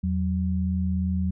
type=tone pair together; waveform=sine; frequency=82.98 / 185.9 Hz; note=E2 / F#3; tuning=+12 / +8 cents; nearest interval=octave + major second; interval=1396 cents; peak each=-25 dBFS; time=0.03-1.31 s; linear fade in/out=10 ms; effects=none